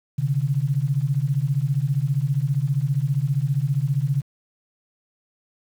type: beating tone pair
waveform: sine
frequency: 131.4 / 146.4 Hz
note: C3 / D3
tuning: +8 / -5 cents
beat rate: 15 Hz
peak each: -22 dBFS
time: 0.18-4.22 s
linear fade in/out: 10 ms
effects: 8-bit

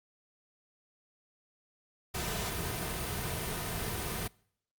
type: noise with comb filter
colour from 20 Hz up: pink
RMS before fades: -35 dBFS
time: 2.14-4.28 s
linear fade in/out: 10 ms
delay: 3.6 ms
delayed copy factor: -0.5
effects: noise-tail reverb RT60 0.6 s tail -24 dB re dry + Opus 48 kbps

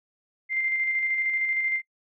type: tone with tremolo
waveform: sine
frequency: 2093 Hz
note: C7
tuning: in tune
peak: -22 dBFS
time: 0.49-1.82 s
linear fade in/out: 50 ms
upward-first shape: square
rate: 13 Hz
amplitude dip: 30%
effects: noise-tail reverb RT60 0.1 s tail -24 dB re dry

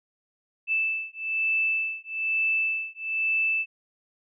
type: beating tone pair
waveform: sine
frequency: 2637 / 2638.1 Hz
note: E7 / E7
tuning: 0 / +1 cents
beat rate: 1.1 Hz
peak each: -27 dBFS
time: 0.67-3.66 s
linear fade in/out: 50 ms
effects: none

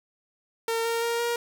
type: tone with pitch steps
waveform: sawtooth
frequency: 456.5 / 461.8 / 467.2 / 472.6 Hz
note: A#4 / A#4 / A#4 / A#4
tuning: -36 / -16 / +4 / +24 cents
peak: -21 dBFS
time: 0.68-1.36 s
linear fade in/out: 2 ms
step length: 170 ms
effects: none

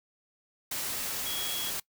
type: tone in noise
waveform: sine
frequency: 3322 Hz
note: G#7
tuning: in tune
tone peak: -35 dBFS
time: 1.26-1.7 s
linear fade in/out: 5 ms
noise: white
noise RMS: -34 dBFS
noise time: 0.71-1.8 s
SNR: -4 dB
effects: noise-tail reverb RT60 0.1 s tail -22 dB re dry

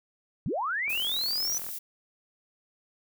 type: linear sweep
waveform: sine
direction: up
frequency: 103.8 to 6040 Hz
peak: -27 dBFS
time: 0.46-1.58 s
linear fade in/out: 0 ms
type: click train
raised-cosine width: 0.5 ms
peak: -30 dBFS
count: 35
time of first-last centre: 0.88-1.69 s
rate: 42 Hz
type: noise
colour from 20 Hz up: violet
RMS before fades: -37 dBFS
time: 0.89-1.79 s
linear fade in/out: 10 ms
effects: none

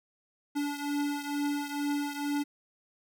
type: beating tone pair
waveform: square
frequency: 288.1 / 290.3 Hz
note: D4 / D4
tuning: -33 / -20 cents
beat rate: 2.2 Hz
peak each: -32 / -36 dBFS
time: 0.55-2.44 s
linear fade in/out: 20 ms
effects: none

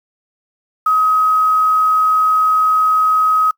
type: tone with quantisation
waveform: sine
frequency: 1267 Hz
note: D#6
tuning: 31 cents sharp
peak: -10 dBFS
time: 0.86-3.51 s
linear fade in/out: 5 ms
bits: 6
effects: noise-tail reverb RT60 0.1 s tail -24 dB re dry

